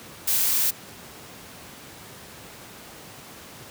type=noise; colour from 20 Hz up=blue; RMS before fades=-22 dBFS; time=0.27-0.71 s; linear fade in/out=10 ms; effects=pink hiss -43 dBFS RMS until 3.7 s + high-pass 100 Hz 12 dB/octave